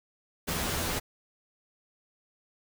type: noise with comb filter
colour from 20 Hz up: pink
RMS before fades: -31 dBFS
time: 0.47-1 s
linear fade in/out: 20 ms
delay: 12 ms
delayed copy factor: +0.7
effects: none